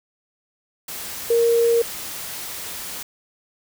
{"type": "tone in noise", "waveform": "sine", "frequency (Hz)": 466.2, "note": "A#4", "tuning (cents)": 0, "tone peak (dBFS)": -14, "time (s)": [1.3, 1.82], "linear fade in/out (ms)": 5, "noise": "white", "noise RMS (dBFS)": -32, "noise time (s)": [0.88, 3.03], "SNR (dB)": 15, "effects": []}